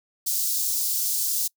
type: high-pass noise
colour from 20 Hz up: white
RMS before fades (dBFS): -25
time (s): 0.26-1.48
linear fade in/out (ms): 10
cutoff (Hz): 4700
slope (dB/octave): 24
effects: noise-tail reverb RT60 0.1 s tail -25 dB re dry